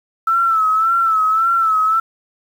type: tone with vibrato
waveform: sine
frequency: 1319 Hz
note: E6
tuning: 1 cent sharp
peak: -12 dBFS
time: 0.27-2 s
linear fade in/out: 5 ms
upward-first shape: sine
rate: 1.8 Hz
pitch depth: 61 cents each way
effects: 7-bit